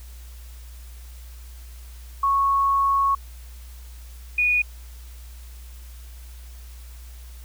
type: tone pair in turn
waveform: sine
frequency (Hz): 1104 / 2461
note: C#6 / D#7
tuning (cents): -7 / -20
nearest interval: octave + major second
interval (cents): 1387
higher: second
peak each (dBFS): -17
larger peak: neither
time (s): 2.23-3.15 / 4.38-4.62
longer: first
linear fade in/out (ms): 5
effects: added 60 Hz sine -38 dBFS peak until 7.44 s + white hiss -51 dBFS RMS until 7.44 s